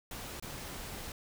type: noise with dropouts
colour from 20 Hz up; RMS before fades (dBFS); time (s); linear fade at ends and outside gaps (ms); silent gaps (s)
pink; -43; 0.11-1.12; 2; 0.399-0.424
effects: none